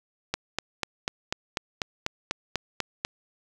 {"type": "click train", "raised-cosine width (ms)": 0.2, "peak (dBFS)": -9, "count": 12, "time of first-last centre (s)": [0.34, 3.049], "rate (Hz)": 4.06, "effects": ["7-bit"]}